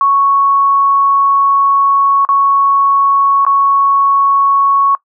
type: tone with dropouts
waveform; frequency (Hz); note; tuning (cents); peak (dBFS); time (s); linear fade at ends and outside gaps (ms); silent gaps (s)
sine; 1108.7; C#6; 0; -7; 0.01-4.95; 1; 2.25-2.289 / 3.45-3.465
effects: noise-tail reverb RT60 0.1 s tail -20 dB re dry